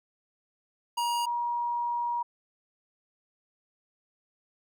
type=tone pair in turn; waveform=square / sine; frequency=950 / 953.3 Hz; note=A#5 / A#5; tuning=+33 / +39 cents; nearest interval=unison; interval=6 cents; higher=second; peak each=-27 dBFS; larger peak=neither; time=0.97-1.26 / 1.26-2.23 s; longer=second; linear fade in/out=10 ms; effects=none

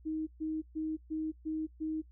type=tone bursts; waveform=sine; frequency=313.9 Hz; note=D#4; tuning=15 cents sharp; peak=-32 dBFS; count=6; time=0.05-2.02 s; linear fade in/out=20 ms; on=220 ms; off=130 ms; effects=noise-tail reverb RT60 0.1 s tail -23 dB re dry + added 60 Hz sine -54 dBFS peak until 2.11 s

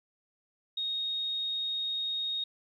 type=tone; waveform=sine; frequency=3731 Hz; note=A#7; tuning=1 cent sharp; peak=-30 dBFS; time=0.77-2.44 s; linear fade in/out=5 ms; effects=11-bit

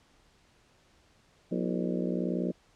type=harmonic tone with a mistuned harmonic; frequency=60.4 Hz; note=B1; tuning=38 cents flat; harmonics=3 / 4 / 5 / 6 / 7 / 8 / 9 / 10; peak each=-32 / -34 / -36 / -38 / -39 / -40 / -41 / -42 dBFS; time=1.51-2.52 s; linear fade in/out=10 ms; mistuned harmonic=5; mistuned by=+120 cents; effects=pink hiss -64 dBFS RMS until 2.75 s + low-pass 7000 Hz 12 dB/octave

